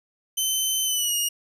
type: tone with pitch glide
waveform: 15% pulse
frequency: 3069 to 2863 Hz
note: G7 to F7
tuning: -37 to +42 cents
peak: -15 dBFS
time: 0.37-1.29 s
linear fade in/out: 10 ms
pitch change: -121 cents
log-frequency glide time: 0.85-1.16 s
effects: none